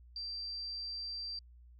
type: tone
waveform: sine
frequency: 4699 Hz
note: D8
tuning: in tune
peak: -38 dBFS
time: 0.16-1.39 s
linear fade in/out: 2 ms
effects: added 60 Hz sine -54 dBFS peak until 1.79 s + MP3 96 kbps